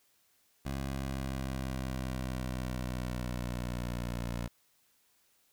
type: tone with pitch glide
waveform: 15% pulse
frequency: 67.9 to 59.11 Hz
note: C#2 to A#1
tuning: -35 to +25 cents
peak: -28 dBFS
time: 0.65-4.48 s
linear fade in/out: 10 ms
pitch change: -240 cents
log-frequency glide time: 0.75-4.25 s
effects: white hiss -70 dBFS RMS until 5.52 s